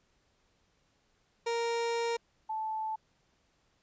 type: tone pair in turn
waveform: 30% pulse / sine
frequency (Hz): 466.2 / 874.2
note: A#4 / A5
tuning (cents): 0 / -11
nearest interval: major seventh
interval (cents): 1089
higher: second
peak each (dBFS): -27 / -32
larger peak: first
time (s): 1.46-2.17 / 2.49-2.96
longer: first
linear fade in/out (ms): 10
effects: pink hiss -72 dBFS RMS until 3.82 s + resampled to 16000 Hz